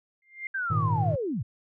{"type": "tone with exponential growth", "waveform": "sine", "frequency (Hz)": 2100, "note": "C7", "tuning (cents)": 6, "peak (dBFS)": -28, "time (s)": [0.22, 0.47], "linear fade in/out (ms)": 2, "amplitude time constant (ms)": 53}
{"type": "linear sweep", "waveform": "sine", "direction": "down", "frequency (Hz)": [1605, 88.3], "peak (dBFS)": -27, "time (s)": [0.54, 1.43], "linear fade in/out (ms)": 10}
{"type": "chord", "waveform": "triangle", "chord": "Ab suspended second", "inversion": "none", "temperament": "just", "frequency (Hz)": [103.83, 116.8, 155.74], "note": ["Ab2", "Bb2", "Eb3"], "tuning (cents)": [0, 4, 2], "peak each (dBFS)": -26, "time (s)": [0.7, 1.16], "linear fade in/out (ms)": 10}
{"effects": []}